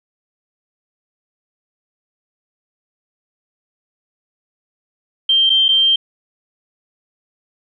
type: tone with dropouts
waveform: sine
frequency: 3149 Hz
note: G7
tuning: 7 cents sharp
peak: -10 dBFS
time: 5.29-5.96 s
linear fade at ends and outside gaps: 5 ms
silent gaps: 5.496-5.5 / 5.683-5.688 s
effects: none